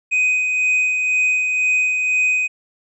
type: tone with tremolo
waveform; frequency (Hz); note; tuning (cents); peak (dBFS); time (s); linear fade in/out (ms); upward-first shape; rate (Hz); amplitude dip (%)
triangle; 2504; D#7; +10; -12; 0.11-2.48; 20; sine; 2; 35
effects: resampled to 24000 Hz